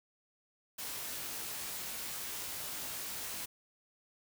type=noise with comb filter; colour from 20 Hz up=white; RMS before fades=-41 dBFS; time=0.78-3.46 s; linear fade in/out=10 ms; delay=19 ms; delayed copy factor=+0.55; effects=none